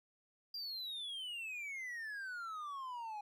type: exponential sweep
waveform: triangle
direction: down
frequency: 4824 to 820 Hz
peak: -40 dBFS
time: 0.54-3.21 s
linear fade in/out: 5 ms
effects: none